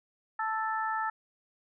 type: harmonic tone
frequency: 440 Hz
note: A4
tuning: in tune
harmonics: 2 / 3 / 4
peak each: -32 / -33 / -36 dBFS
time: 0.39-1.1 s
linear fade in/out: 5 ms
effects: none